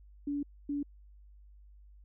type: tone bursts at uneven times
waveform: sine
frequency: 287 Hz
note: D4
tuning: 40 cents flat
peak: -31 dBFS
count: 2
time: 0.27-0.43 / 0.69-0.83 s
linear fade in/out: 5 ms
effects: added 50 Hz sine -53 dBFS peak until 2.04 s